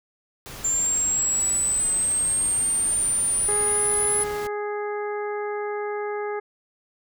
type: noise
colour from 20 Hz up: pink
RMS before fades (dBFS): -38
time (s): 0.46-4.47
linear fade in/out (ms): 0
type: exponential sweep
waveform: sine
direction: up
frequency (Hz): 7260 to 10150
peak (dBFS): -20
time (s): 0.64-4.24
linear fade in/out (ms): 10
type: harmonic tone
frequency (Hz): 415.3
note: G#4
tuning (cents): 0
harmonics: 1 / 2 / 3 / 4 / 5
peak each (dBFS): -27 / -33 / -37 / -39 / -41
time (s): 3.48-6.4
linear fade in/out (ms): 10
effects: none